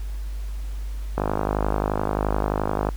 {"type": "click train", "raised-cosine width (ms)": 1, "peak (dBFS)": -8, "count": 89, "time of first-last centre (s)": [1.18, 2.889], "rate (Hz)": 51.5, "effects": ["added 50 Hz sine -27 dBFS peak until 2.96 s", "pink hiss -49 dBFS RMS until 2.96 s"]}